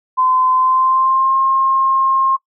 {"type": "tone with pitch glide", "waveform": "sine", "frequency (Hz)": [1027, 1067.5], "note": ["C6", "C6"], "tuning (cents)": [-33, 34], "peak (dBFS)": -11, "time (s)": [0.17, 2.37], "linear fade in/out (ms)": 20, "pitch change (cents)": 67, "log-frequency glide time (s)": [0.53, 1.37], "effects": ["noise-tail reverb RT60 0.1 s tail -21 dB re dry"]}